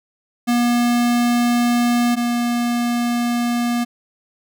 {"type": "tone pair in turn", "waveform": "square", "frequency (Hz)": [240, 239.1], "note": ["B3", "A#3"], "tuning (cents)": [-49, 44], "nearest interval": "unison", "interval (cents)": 7, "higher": "first", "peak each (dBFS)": [-15, -18], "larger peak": "first", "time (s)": [[0.47, 2.16], [2.16, 3.85]], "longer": "neither", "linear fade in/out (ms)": 20, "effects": []}